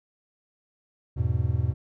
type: chord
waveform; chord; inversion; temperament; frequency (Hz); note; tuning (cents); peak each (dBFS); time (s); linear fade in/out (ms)
triangle; E major; none; just; 82.41 / 103.01 / 123.61; E2 / G#2 / B2; 0 / -14 / +2; -25; 1.16-1.74; 20
effects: none